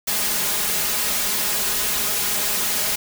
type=noise with comb filter; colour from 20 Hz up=white; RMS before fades=-22 dBFS; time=0.07-2.96 s; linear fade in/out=10 ms; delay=4.8 ms; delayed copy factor=+0.7; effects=none